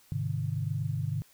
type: chord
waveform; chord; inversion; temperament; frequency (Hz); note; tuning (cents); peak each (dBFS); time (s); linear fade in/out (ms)
sine; Ab major; none; equal with one note detuned; 103.83 / 130.81 / 152.54; Ab2 / C3 / Eb3; 0 / 0 / -34; -33; 0.12-1.22; 0
effects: white hiss -61 dBFS RMS until 1.33 s